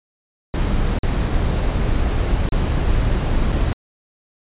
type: noise with dropouts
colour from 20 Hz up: brown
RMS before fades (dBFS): -18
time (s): 0.54-3.73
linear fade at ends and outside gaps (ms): 0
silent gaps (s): 0.987-1.034 / 2.488-2.522 / 3.519-3.526
effects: resampled to 8000 Hz